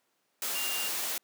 sine tone in noise, 2794 Hz, F7, in tune, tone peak -35 dBFS, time 0.55-0.88 s, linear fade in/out 2 ms, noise white, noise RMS -33 dBFS, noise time 0.42-1.18 s, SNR -5 dB, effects pink hiss -74 dBFS RMS until 1.23 s + high-pass 300 Hz 12 dB/octave

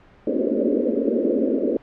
pink band-pass noise, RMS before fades -21 dBFS, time 0.27-1.77 s, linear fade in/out 2 ms, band 220 to 580 Hz, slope 96 dB/octave, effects pink hiss -51 dBFS RMS until 1.82 s + low-pass 2000 Hz 12 dB/octave

